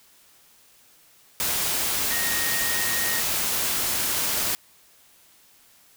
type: tone in noise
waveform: sine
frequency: 1864.7 Hz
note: A#6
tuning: in tune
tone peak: -29 dBFS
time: 2.11-3.2 s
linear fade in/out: 0 ms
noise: white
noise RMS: -25 dBFS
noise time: 1.4-4.55 s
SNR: -7 dB
effects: white hiss -56 dBFS RMS until 5.96 s